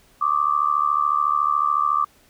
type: tone with amplitude modulation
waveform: sine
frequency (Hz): 1174.7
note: D6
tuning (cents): 0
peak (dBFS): -13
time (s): 0.21-2.05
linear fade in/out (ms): 10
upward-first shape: sine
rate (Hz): 73.9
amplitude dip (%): 95
effects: pink hiss -56 dBFS RMS until 2.29 s